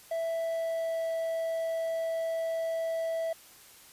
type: tone with pitch glide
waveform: triangle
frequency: 660 to 656.2 Hz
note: E5 to E5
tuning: +2 to -8 cents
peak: -27 dBFS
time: 0.11-3.33 s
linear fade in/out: 5 ms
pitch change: -10 cents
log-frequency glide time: 0.37-1.08 s
effects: white hiss -54 dBFS RMS until 3.92 s + resampled to 32000 Hz